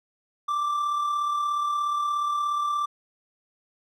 triangle tone with amplitude modulation, 1174.7 Hz, D6, in tune, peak -20 dBFS, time 0.48-2.86 s, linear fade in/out 10 ms, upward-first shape sine, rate 36.9 Hz, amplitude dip 35%, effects none

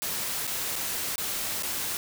white noise with dropouts, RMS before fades -31 dBFS, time 0.02-1.97 s, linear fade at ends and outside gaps 0 ms, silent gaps 0.469-0.476 / 0.757-0.762 / 1.157-1.181 / 1.624-1.633 s, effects none

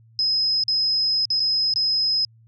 sine tone with dropouts, 5090 Hz, D#8, 39 cents sharp, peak -18 dBFS, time 0.19-2.25 s, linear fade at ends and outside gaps 1 ms, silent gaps 0.637-0.681 / 1.254-1.303 / 1.397-1.402 / 1.738-1.759 s, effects added 113 Hz sine -50 dBFS peak until 2.47 s

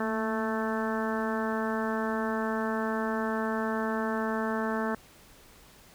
harmonic tone with a mistuned harmonic, 220 Hz, A3, in tune, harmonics 1 / 2 / 3 / 4 / 5 / 6 / 7 / 8, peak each -31 / -34 / -36 / -37 / -38 / -39 / -39 / -40 dBFS, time 0-4.95 s, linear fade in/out 2 ms, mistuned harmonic 1, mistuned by +41 cents, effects pink hiss -55 dBFS RMS until 5.94 s

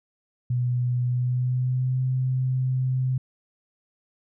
sine tone with pitch glide, 123.47 to 129.09 Hz, B2 to C3, 0 to -23 cents, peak -21 dBFS, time 0.5-3.18 s, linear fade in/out 5 ms, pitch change +77 cents, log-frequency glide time 1.06-2.01 s, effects none

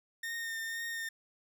40% pulse tone with vibrato, 1828 Hz, A#6, 34 cents flat, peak -35 dBFS, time 0.23-1.09 s, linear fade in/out 5 ms, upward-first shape triangle, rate 2 Hz, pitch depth 23 cents each way, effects none

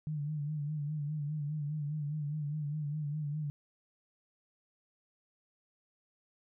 sine tone with vibrato, 149.2 Hz, D3, 28 cents sharp, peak -33 dBFS, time 0.07-3.5 s, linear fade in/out 0 ms, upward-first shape sine, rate 4.9 Hz, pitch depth 64 cents each way, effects none

